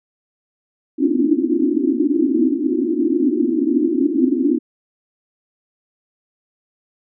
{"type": "band-pass noise", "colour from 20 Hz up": "pink", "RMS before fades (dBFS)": -17, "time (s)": [0.98, 4.59], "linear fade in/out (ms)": 20, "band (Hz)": [250, 350], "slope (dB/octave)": 96, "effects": []}